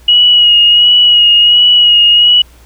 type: tone with vibrato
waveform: sine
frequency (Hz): 2900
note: F#7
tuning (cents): -35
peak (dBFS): -3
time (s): 0.08-2.42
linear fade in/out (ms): 5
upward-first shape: sine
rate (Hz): 1.4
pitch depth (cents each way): 25
effects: added 60 Hz sine -38 dBFS peak until 2.65 s + pink hiss -45 dBFS RMS until 2.65 s